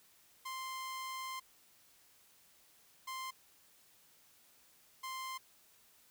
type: tone bursts at uneven times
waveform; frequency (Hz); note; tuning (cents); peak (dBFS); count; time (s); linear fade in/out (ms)
sawtooth; 1046.5; C6; 0; -37; 3; 0.45-1.4 / 3.07-3.31 / 5.03-5.38; 10
effects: white hiss -66 dBFS RMS until 6.1 s